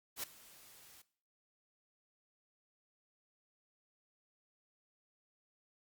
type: noise with ADSR envelope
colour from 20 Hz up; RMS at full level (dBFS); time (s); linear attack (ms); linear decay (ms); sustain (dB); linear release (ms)
white; -38; 0.16-1.02; 75; 4; -21; 6
effects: noise-tail reverb RT60 0.5 s tail -18 dB re dry + Opus 48 kbps